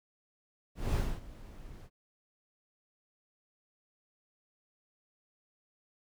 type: noise with ADSR envelope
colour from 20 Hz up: brown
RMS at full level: -28 dBFS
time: 0.75-1.9 s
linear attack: 190 ms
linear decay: 260 ms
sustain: -20 dB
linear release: 56 ms
effects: none